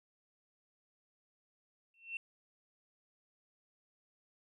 sine tone with exponential growth, 2700 Hz, E7, 41 cents sharp, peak -33 dBFS, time 1.94-2.17 s, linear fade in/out 2 ms, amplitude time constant 50 ms, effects tanh soft clip ceiling -32 dBFS

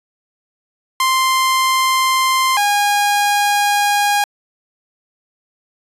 sawtooth tone pair in turn, 1046.5 / 818.5 Hz, C6 / G#5, 0 / -25 cents, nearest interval major third, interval 425 cents, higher first, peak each -9 dBFS, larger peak neither, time 1-2.57 / 2.57-4.24 s, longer second, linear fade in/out 2 ms, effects resampled to 32000 Hz

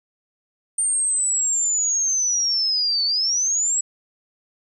sine linear two-way sweep, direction down then up, 8870 to 4440 to 7810 Hz, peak -18 dBFS, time 0.78-3.81 s, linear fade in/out 5 ms, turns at 3.05 s, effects 10-bit

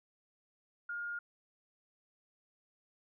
sine tone, 1419 Hz, F6, 27 cents sharp, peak -37 dBFS, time 0.89-1.19 s, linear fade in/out 5 ms, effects none

